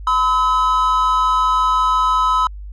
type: tone pair together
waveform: triangle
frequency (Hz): 1011.6 / 1286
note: B5 / E6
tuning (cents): +41 / -43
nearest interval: major third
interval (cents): 416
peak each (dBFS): -14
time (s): 0.07-2.47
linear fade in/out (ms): 2
effects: added 50 Hz sine -29 dBFS peak until 2.72 s + resampled to 22050 Hz